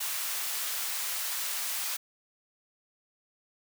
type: high-pass noise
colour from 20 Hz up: white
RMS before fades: -33 dBFS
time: 0-1.97 s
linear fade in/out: 10 ms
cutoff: 860 Hz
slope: 12 dB/octave
effects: none